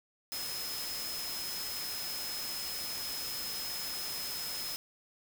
sine tone in noise, 5130 Hz, E8, 48 cents flat, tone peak -39 dBFS, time 0.32-4.76 s, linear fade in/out 0 ms, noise white, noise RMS -40 dBFS, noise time 0.32-4.76 s, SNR -2 dB, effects none

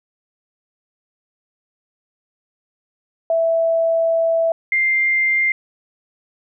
sine tone pair in turn, 659.3 / 2099 Hz, E5 / C7, 0 / +5 cents, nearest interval octave + minor sixth, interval 2005 cents, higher second, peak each -14 dBFS, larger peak neither, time 3.3-4.52 / 4.72-5.52 s, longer first, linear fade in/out 2 ms, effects none

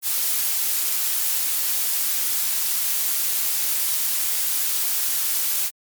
blue noise, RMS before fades -22 dBFS, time 0.02-5.71 s, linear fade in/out 50 ms, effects MP3 96 kbps

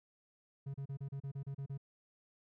triangle tone bursts, 138 Hz, C#3, 7 cents flat, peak -37 dBFS, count 10, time 0.66-1.777 s, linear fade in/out 10 ms, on 82 ms, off 33 ms, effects none

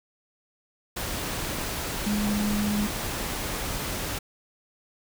sine tone in noise, 207.7 Hz, G#3, in tune, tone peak -24 dBFS, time 2.06-2.87 s, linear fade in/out 10 ms, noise pink, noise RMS -31 dBFS, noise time 0.96-4.19 s, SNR +4 dB, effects none

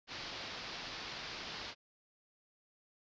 white low-pass noise, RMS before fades -45 dBFS, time 0.07-1.75 s, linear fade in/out 50 ms, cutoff 5200 Hz, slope 48 dB/octave, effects resampled to 16000 Hz

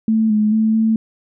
sine tone with pitch steps, 221 / 212.7 / 219.6 / 221.9 Hz, A3 / G#3 / A3 / A3, +8 / +42 / -3 / +15 cents, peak -12 dBFS, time 0.08-0.96 s, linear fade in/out 2 ms, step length 220 ms, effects none

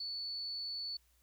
sine tone, 4455 Hz, C#8, 8 cents sharp, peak -38 dBFS, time 0-0.97 s, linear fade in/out 5 ms, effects added 60 Hz sine -70 dBFS peak until 1.22 s + white hiss -73 dBFS RMS until 1.22 s

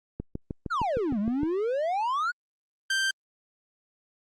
click train, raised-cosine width 3 ms, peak -19 dBFS, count 9, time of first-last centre 0.2-1.433 s, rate 6.49 Hz
triangle exponential two-way sweep, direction down then up, 1493 to 196.9 to 1493 Hz, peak -23 dBFS, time 0.7-2.32 s, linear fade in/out 20 ms, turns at 1.19 s
sawtooth tone, 1568 Hz, G6, in tune, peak -20 dBFS, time 2.9-3.11 s, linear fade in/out 5 ms
effects low-pass 8000 Hz 12 dB/octave + Opus 48 kbps

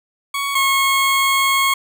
20% pulse tone pair in turn, 1117 / 1089.6 Hz, C#6 / C#6, +13 / -30 cents, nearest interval unison, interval 43 cents, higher first, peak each -15 / -9 dBFS, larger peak second, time 0.34-0.55 / 0.55-1.74 s, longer second, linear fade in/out 5 ms, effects none

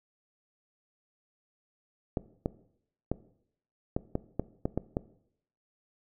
clicks, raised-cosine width 2 ms, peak -15 dBFS, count 9, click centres 2.172 / 2.459 / 3.116 / 3.965 / 4.154 / 4.396 / 4.655 / 4.776 / 4.969 s, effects noise-tail reverb RT60 0.7 s tail -18 dB re dry

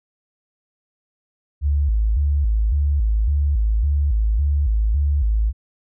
sine tone with vibrato, 62.3 Hz, B1, 16 cents sharp, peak -15 dBFS, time 1.61-5.53 s, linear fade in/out 50 ms, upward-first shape square, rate 1.8 Hz, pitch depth 250 cents each way, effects none

